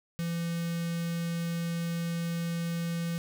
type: tone with notch filter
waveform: square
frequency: 168.9 Hz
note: E3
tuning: 42 cents sharp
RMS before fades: -32 dBFS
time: 0.19-3.18 s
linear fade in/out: 0 ms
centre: 770 Hz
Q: 0.81
effects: none